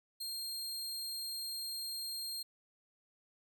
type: tone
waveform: sawtooth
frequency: 4210 Hz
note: C8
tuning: 10 cents sharp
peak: -36 dBFS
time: 0.2-2.43 s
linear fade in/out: 10 ms
effects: none